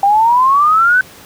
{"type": "exponential sweep", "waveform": "sine", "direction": "up", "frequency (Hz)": [784, 1537], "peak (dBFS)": -7, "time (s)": [0.03, 1.01], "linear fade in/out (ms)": 2, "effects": ["pink hiss -38 dBFS RMS until 1.25 s", "high-pass 80 Hz 12 dB/octave"]}